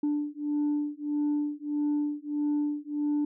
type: beating tone pair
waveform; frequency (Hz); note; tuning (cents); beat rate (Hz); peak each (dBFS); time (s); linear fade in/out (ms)
sine; 293.7 / 295.3; D4 / D4; 0 / +10; 1.6; -28; 0.03-3.25; 5
effects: tanh soft clip ceiling -22 dBFS